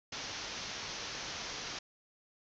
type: low-pass noise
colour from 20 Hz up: white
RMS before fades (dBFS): -42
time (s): 0.12-1.79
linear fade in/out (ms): 5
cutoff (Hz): 6400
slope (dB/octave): 96
effects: none